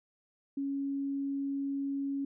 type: tone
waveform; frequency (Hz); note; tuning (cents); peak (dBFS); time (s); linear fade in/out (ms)
sine; 277.2; C#4; 0; -31; 0.57-2.25; 5
effects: none